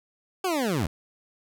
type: linear sweep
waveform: 20% pulse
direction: down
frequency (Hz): 390.3 to 66.3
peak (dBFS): -19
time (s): 0.44-0.87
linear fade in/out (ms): 5
effects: none